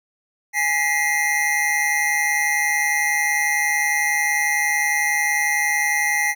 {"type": "tone cluster", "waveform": "square", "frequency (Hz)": [831, 1933, 2084], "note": ["G#5", "B6", "C7"], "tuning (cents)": [1, -38, -7], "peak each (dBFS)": [-27, -22, -22], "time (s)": [0.53, 6.35], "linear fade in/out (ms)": 50, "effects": []}